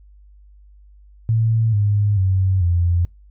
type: tone with pitch steps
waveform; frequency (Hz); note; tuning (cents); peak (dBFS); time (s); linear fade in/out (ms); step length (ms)
sine; 112.4 / 103.07 / 94.52 / 86.67; A2 / G#2 / F#2 / F2; +37 / -13 / +37 / -13; -14; 1.29-3.05; 0; 440
effects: noise-tail reverb RT60 0.2 s tail -24 dB re dry + added 50 Hz sine -44 dBFS peak until 3.3 s